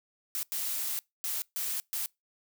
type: noise bursts at uneven times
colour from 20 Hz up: blue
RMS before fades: -33 dBFS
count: 5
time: 0.35-0.43 / 0.52-0.99 / 1.24-1.42 / 1.56-1.8 / 1.93-2.06 s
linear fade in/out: 0 ms
effects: noise-tail reverb RT60 0.2 s tail -25 dB re dry